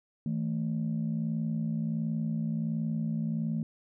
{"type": "tone pair together", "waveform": "sine", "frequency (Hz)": [160.4, 221.8], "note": ["E3", "A3"], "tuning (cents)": [-47, 14], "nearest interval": "tritone", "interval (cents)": 561, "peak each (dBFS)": [-30, -30], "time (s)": [0.26, 3.63], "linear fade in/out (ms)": 2, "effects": ["tanh soft clip ceiling -23 dBFS"]}